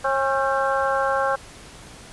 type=harmonic tone with a mistuned harmonic; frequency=271.4 Hz; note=C#4; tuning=36 cents flat; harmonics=2 / 3 / 4 / 5 / 6; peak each=-23 / -25 / -26 / -27 / -28 dBFS; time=0.04-1.36 s; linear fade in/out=10 ms; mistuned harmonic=6; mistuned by=-63 cents; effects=pink hiss -43 dBFS RMS until 2.12 s + resampled to 24000 Hz